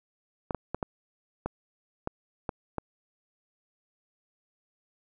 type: clicks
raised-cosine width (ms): 1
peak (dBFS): -16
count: 8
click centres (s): 0.508 / 0.547 / 0.746 / 0.828 / 1.46 / 2.074 / 2.492 / 2.783
effects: none